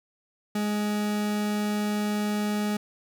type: tone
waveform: 40% pulse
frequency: 208.8 Hz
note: G#3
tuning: 10 cents sharp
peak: -24 dBFS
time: 0.55-2.77 s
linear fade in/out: 5 ms
effects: none